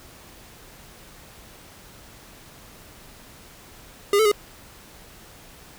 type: tone with pitch steps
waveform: square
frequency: 405.3 / 438.2 / 413.8 Hz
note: G#4 / A4 / G#4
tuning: -42 / -7 / -6 cents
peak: -16 dBFS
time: 4.13-4.316 s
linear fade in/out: 2 ms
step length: 62 ms
effects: pink hiss -47 dBFS RMS until 5.78 s